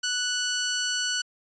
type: tone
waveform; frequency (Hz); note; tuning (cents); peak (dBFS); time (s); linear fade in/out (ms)
10% pulse; 1480; F#6; 0; -16; 0.03-1.22; 10
effects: resampled to 16000 Hz